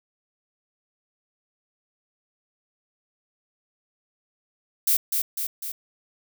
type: noise with echo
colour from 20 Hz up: violet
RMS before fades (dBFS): -20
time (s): 4.87-4.97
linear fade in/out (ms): 5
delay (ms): 250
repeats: 3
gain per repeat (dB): -4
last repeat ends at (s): 5.72
effects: none